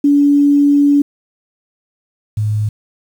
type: tone pair in turn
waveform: sine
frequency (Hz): 286.4 / 106.38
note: D4 / G#2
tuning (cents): -43 / +42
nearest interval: octave + perfect fourth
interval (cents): 1715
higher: first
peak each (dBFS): -7 / -13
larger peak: first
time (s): 0.04-1.02 / 2.37-2.69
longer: first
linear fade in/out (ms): 5
effects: 7-bit